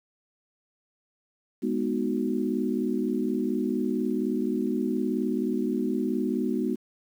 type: chord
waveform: sine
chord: G# minor seventh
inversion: none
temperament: equal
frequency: 207.7 / 246.9 / 311.1 / 370 Hz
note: G#3 / B3 / D#4 / F#4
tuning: 0 / 0 / 0 / 0 cents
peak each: -30 / -28 / -31 / -31 dBFS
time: 1.62-6.76 s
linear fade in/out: 20 ms
effects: 9-bit